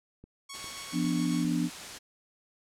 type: click train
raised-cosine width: 3 ms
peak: -36 dBFS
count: 4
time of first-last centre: 0.24-1.45 s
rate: 2.48 Hz
type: tone with tremolo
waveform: 5% pulse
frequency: 1108.7 Hz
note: C#6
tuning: in tune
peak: -26 dBFS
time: 0.49-1.44 s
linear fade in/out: 10 ms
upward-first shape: triangle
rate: 7.3 Hz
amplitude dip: 40%
type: noise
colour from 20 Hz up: white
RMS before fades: -41 dBFS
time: 0.53-1.99 s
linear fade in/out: 20 ms
type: chord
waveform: sine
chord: B diminished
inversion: second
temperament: equal with one note detuned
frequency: 172.21 / 246.9 / 293.7 Hz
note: F3 / B3 / D4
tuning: -24 / 0 / 0 cents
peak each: -30 dBFS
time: 0.92-1.7 s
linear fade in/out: 50 ms
effects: low-pass 8000 Hz 12 dB/octave